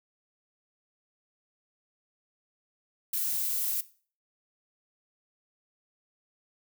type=noise; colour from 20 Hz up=violet; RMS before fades=-30 dBFS; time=3.13-3.81 s; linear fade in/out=5 ms; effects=noise-tail reverb RT60 0.4 s tail -17 dB re dry